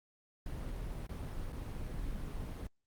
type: noise with dropouts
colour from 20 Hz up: brown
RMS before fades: -40 dBFS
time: 0.46-2.67 s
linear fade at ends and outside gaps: 2 ms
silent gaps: 1.068-1.092 / 1.524-1.528 s
effects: Opus 32 kbps